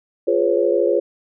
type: chord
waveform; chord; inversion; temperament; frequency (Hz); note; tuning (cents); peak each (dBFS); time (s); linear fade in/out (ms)
sine; C# dominant seventh; first; equal with one note detuned; 349.2 / 415.3 / 501.6 / 554.4; E#4 / G#4 / B4 / C#5; 0 / 0 / +27 / 0; -20; 0.27-1; 10
effects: none